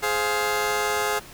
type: chord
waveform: 15% pulse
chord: F minor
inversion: first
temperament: just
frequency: 419.1 / 523.8 / 698.5 Hz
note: Ab4 / C5 / F5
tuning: +16 / +2 / 0 cents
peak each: -18 / -23 / -23 dBFS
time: 0.02-1.2 s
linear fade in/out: 20 ms
effects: pink hiss -44 dBFS RMS until 1.33 s